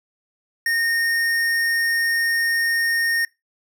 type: tone with tanh clipping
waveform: sine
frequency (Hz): 1842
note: A#6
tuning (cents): -21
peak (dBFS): -20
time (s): 0.66-3.25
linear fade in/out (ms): 2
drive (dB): 17
effects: noise-tail reverb RT60 0.2 s tail -22 dB re dry